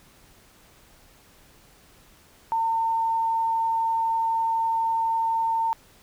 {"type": "tone", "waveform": "sine", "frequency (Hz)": 906, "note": "A#5", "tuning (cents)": -50, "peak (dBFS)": -21, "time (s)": [2.52, 5.73], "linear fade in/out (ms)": 0, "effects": ["pink hiss -55 dBFS RMS until 6.02 s"]}